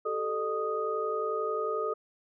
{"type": "tone cluster", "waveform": "sine", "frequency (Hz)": [388.2, 439.4, 606, 1243], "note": ["G4", "A4", "D#5", "D#6"], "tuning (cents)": [-17, -2, -46, -2], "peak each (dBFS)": [-38, -31, -37, -33], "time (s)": [0.05, 1.94], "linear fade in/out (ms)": 10, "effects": []}